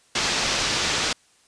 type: low-pass noise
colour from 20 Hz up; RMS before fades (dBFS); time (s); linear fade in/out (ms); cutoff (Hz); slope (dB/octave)
white; -24; 0.15-1.13; 5; 6100; 24
effects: white hiss -59 dBFS RMS until 1.47 s + resampled to 22050 Hz